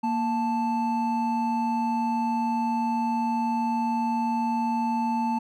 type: tone pair together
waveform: triangle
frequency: 233.1 / 880 Hz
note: A#3 / A5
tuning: 0 / 0 cents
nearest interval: octave + major seventh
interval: 2300 cents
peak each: -24 / -24 dBFS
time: 0.03-5.39 s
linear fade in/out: 10 ms
effects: none